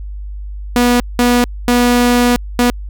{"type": "tone bursts at uneven times", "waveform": "sawtooth", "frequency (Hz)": 243.4, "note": "B3", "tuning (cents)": -25, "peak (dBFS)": -5, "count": 4, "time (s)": [[0.76, 1], [1.19, 1.44], [1.68, 2.36], [2.59, 2.7]], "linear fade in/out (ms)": 0, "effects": ["added 50 Hz sine -23 dBFS peak until 2.89 s"]}